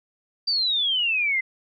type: exponential sweep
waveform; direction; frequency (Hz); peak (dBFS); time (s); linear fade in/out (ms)
sine; down; 4724 to 2034; -20; 0.47-1.41; 10
effects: none